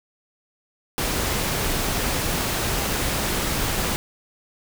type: noise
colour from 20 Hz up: pink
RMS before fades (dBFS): -24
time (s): 0.98-3.96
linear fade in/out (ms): 0
effects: none